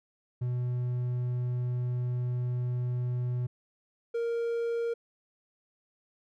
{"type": "tone pair in turn", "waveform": "triangle", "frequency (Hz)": [123.47, 466.2], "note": ["B2", "A#4"], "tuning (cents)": [0, 0], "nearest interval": "octave + major seventh", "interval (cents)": 2300, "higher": "second", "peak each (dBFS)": -26, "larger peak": "neither", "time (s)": [[0.41, 3.47], [4.14, 4.94]], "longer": "first", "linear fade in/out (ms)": 10, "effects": []}